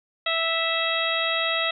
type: harmonic tone with a mistuned harmonic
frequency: 658 Hz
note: E5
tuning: 3 cents flat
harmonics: 1 / 2 / 3 / 4 / 5 / 6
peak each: -29 / -29 / -29 / -29 / -29 / -29 dBFS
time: 0.26-1.71 s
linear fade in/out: 5 ms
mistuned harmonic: 6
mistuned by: -67 cents
effects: none